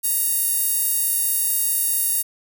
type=tone with high-pass filter; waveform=sawtooth; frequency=932.3 Hz; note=A#5; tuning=in tune; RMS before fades=-21 dBFS; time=0.03-2.23 s; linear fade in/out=20 ms; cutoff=11000 Hz; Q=1.8; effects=none